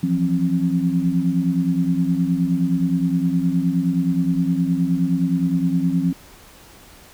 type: tone cluster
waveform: sine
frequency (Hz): 168.3 / 177.9 / 267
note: E3 / F3 / C4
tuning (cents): +36 / +32 / +35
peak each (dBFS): -21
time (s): 0.03-6.13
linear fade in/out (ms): 5
effects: pink hiss -46 dBFS RMS until 7.13 s